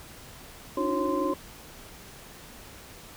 sine tone cluster, 287.7 / 312.1 / 361.1 / 545 / 1037 Hz, D4 / D#4 / F#4 / C#5 / C6, -36 / +5 / -42 / -29 / -16 cents, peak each -31 dBFS, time 0.77-1.34 s, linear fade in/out 5 ms, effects pink hiss -47 dBFS RMS until 3.16 s

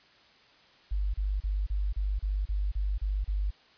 sine tone bursts, 49.67 Hz, G1, 24 cents sharp, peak -26 dBFS, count 10, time 0.91-3.507 s, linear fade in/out 10 ms, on 230 ms, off 33 ms, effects white hiss -59 dBFS RMS until 3.77 s + resampled to 11025 Hz

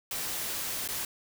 white noise with dropouts, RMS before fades -34 dBFS, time 0.11-1.05 s, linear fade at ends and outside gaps 2 ms, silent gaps 0.877-0.887 s, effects none

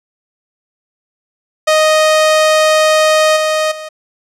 sawtooth tone with level steps, 622.3 Hz, D#5, in tune, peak -4 / -8 / -21 dBFS, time 1.67-3.89 s, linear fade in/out 10 ms, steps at 3.36 / 3.71 s, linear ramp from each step 10 ms, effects low-pass 9000 Hz 12 dB/octave

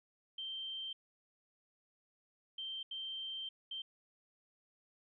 sine tone bursts at uneven times, 3136 Hz, G7, in tune, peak -40 dBFS, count 4, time 0.38-0.93 / 2.58-2.83 / 2.91-3.49 / 3.71-3.82 s, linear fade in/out 5 ms, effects none

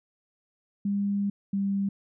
sine tone pair in turn, 201 / 197.78 Hz, G3 / G3, +44 / +16 cents, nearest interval unison, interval 28 cents, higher first, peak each -24 dBFS, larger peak neither, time 0.85-1.3 / 1.53-1.89 s, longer first, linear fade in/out 5 ms, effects none

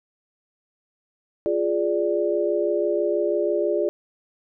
sine chord, D diminished, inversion first, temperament equal, 349.2 / 415.3 / 587.3 Hz, F4 / Ab4 / D5, 0 / 0 / 0 cents, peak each -24 dBFS, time 1.46-3.89 s, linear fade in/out 0 ms, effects none

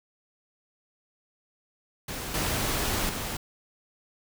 pink noise with level steps, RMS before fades -35 / -28 / -33 dBFS, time 2.08-3.37 s, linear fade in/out 5 ms, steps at 2.34 / 3.09 s, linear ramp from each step 2 ms, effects none

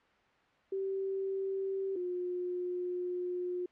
sine tone pair in turn, 386.9 / 358.4 Hz, G4 / F4, -23 / +45 cents, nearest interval minor second, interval 132 cents, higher first, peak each -32 / -33 dBFS, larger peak first, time 0.72-1.96 / 1.96-3.66 s, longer second, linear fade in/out 5 ms, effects white hiss -66 dBFS RMS until 3.71 s + low-pass 2000 Hz 12 dB/octave

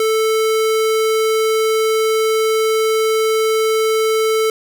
square tone, 440 Hz, A4, in tune, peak -14 dBFS, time 0-4.5 s, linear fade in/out 2 ms, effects none

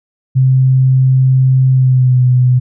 sine tone with pitch glide, 130.81 to 125.92 Hz, C3 to B2, 0 to +34 cents, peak -6 dBFS, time 0.35-2.6 s, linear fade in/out 20 ms, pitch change -66 cents, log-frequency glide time 1.71-2.22 s, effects none

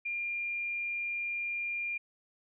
sine tone, 2400 Hz, D7, 37 cents sharp, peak -32 dBFS, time 0.05-1.98 s, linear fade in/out 10 ms, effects none

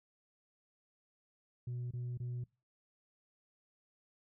sine tone bursts, 122.6 Hz, B2, 12 cents flat, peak -35 dBFS, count 3, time 1.67-2.44 s, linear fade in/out 5 ms, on 240 ms, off 25 ms, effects noise-tail reverb RT60 0.3 s tail -25 dB re dry + tanh soft clip ceiling -36 dBFS

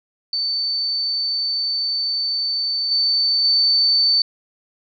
sine tone with level steps, 4536 Hz, C#8, 39 cents sharp, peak -19 / -15 / -13 dBFS, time 0.33-4.22 s, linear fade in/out 2 ms, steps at 2.91 / 3.44 s, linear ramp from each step 5 ms, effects none

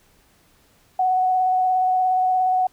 sine tone with vibrato, 742 Hz, F#5, 5 cents sharp, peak -16 dBFS, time 0.99-2.67 s, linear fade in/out 5 ms, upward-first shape square, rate 17 Hz, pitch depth 11 cents each way, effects pink hiss -58 dBFS RMS until 2.72 s

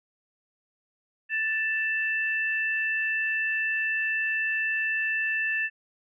sine tone pair together, 1762 / 2658 Hz, A6 / E7, +2 / +14 cents, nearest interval perfect fifth, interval 712 cents, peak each -26 / -29 dBFS, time 1.29-5.7 s, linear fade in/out 50 ms, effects none

